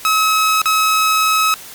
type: tone with dropouts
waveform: sawtooth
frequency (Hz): 1283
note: E6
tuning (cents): -47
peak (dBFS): -8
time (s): 0.05-1.54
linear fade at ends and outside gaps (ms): 0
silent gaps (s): 0.617-0.657
effects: white hiss -35 dBFS RMS until 1.74 s + MP3 96 kbps